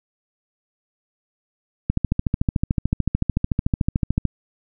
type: click train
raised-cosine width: 5 ms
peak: -6 dBFS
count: 33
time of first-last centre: 1.9-4.253 s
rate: 13.6 Hz
effects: none